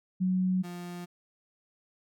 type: tone pair in turn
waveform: sine / 35% pulse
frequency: 185 / 175.88 Hz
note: F#3 / F3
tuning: 0 / +13 cents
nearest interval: minor second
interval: 87 cents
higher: first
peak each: -24 / -36 dBFS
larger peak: first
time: 0.2-0.63 / 0.63-1.06 s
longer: neither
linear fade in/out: 20 ms
effects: none